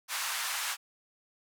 pink band-pass noise, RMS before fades -34 dBFS, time 0.08-0.77 s, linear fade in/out 50 ms, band 970 to 14000 Hz, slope 24 dB/octave, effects none

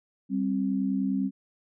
sine tone pair together, 195.89 / 265.9 Hz, G3 / C4, -1 / +28 cents, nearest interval perfect fourth, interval 529 cents, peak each -27 dBFS, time 0.29-1.31 s, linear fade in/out 50 ms, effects none

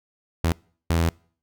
sawtooth tone bursts at uneven times, 83.1 Hz, E2, 15 cents sharp, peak -15 dBFS, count 2, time 0.44-0.52 / 0.9-1.09 s, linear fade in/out 0 ms, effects noise-tail reverb RT60 0.5 s tail -26 dB re dry

